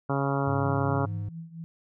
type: harmonic tone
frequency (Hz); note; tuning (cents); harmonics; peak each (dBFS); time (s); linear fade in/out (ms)
138.59; C#3; 0; 1 / 2 / 3 / 4 / 5 / 6 / 7 / 8 / 9 / 10; -28 / -31 / -33 / -34 / -35 / -36 / -36 / -37 / -38 / -38; 0.09-1.06; 10
type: tone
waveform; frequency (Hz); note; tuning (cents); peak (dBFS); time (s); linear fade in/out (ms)
triangle; 102.8; G#2; -17; -28; 0.47-1.29; 5
type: tone with tremolo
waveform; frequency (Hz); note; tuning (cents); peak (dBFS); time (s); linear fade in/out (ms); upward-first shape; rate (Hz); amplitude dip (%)
sine; 164.81; E3; 0; -34; 0.63-1.64; 0; triangle; 4.3; 85
effects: none